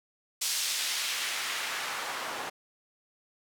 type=noise with band-pass filter sweep; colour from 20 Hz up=white; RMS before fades=-33 dBFS; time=0.41-2.5 s; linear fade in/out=10 ms; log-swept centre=5400 to 760 Hz; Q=0.82; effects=none